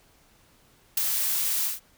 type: noise with ADSR envelope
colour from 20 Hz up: blue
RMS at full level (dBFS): -21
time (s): 0.97-1.8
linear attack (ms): 5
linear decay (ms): 12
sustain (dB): -5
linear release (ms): 150
effects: pink hiss -60 dBFS RMS until 1.97 s